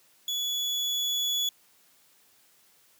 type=tone with level ramp; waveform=35% pulse; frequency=3408 Hz; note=G#7; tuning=44 cents sharp; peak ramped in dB=-26 to -23 dBFS; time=0.28-1.49 s; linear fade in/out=2 ms; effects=white hiss -62 dBFS RMS until 2.99 s + high-pass 100 Hz 12 dB/octave